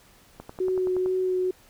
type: click train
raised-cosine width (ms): 1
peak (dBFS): -24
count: 8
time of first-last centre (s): 0.4-1.06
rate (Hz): 10.6
type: tone with vibrato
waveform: sine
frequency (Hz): 370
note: F#4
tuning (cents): 0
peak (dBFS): -22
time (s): 0.6-1.51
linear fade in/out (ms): 5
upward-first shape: sine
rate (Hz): 2.2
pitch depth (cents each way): 12
effects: pink hiss -56 dBFS RMS until 1.69 s